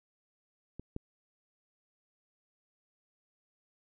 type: clicks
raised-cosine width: 3 ms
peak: -29 / -24 dBFS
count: 2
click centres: 0.796 / 0.964 s
effects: none